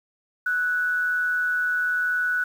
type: tone with amplitude modulation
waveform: sine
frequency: 1480 Hz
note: F#6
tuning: in tune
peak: -19 dBFS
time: 0.46-2.44 s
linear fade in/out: 5 ms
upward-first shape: sine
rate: 161 Hz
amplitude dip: 40%
effects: 8-bit